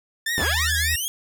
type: tone with vibrato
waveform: sawtooth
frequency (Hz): 1760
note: A6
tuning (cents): 0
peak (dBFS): -19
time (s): 0.26-0.96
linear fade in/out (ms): 5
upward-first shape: triangle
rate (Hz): 3.4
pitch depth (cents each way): 150
type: linear sweep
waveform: 10% pulse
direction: up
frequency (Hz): 61.74 to 3316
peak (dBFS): -17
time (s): 0.38-1.08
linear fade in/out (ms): 0
type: tone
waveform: sine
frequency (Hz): 78.3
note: D#2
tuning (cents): +11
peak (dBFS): -25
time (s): 0.41-0.96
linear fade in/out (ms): 10
effects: none